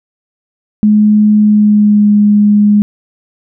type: tone with pitch glide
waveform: sine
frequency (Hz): 211.1 to 207.4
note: G#3 to G#3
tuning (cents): +29 to -2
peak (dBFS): -4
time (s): 0.83-2.82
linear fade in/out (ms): 0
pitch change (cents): -31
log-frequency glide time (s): 1.38-2.1
effects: none